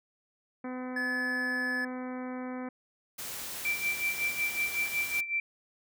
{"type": "harmonic tone", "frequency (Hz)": 253.5, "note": "B3", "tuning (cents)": 45, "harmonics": [1, 2, 3, 4, 5, 6, 7, 8, 9], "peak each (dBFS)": [-36, -42, -46, -48, -50, -52, -53, -54, -55], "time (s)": [0.64, 2.69], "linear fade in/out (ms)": 5}
{"type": "tone", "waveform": "triangle", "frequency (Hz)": 1721, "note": "A6", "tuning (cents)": -39, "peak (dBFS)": -28, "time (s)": [0.96, 1.85], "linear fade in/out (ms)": 5}
{"type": "noise", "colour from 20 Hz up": "white", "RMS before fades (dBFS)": -39, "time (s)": [3.18, 5.21], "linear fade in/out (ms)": 10}
{"type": "tone with tremolo", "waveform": "sine", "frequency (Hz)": 2344, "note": "D7", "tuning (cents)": -4, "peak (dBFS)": -26, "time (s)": [3.65, 5.4], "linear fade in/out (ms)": 2, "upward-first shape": "sine", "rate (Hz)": 5.4, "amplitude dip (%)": 75}
{"effects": []}